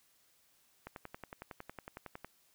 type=click train; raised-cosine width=0.5 ms; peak=-29 dBFS; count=16; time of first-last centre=0.87-2.246 s; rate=10.9 Hz; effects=white hiss -70 dBFS RMS until 2.54 s